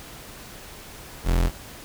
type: tone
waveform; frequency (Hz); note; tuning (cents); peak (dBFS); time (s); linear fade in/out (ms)
40% pulse; 43.01; F1; -26; -17; 1.24-1.51; 50
effects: pink hiss -42 dBFS RMS until 1.84 s